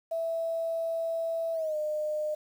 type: tone with pitch glide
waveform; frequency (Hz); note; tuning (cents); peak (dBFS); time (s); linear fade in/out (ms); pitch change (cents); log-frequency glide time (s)
sine; 659.3 to 608.1; E5 to D#5; 0 to -40; -28; 0.11-2.35; 10; -140; 1.53-1.76
effects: 9-bit